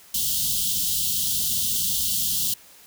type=band-stop noise; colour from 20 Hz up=white; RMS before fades=-24 dBFS; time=0.14-2.54 s; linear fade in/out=5 ms; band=240 to 2900 Hz; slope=96 dB/octave; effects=white hiss -50 dBFS RMS until 2.86 s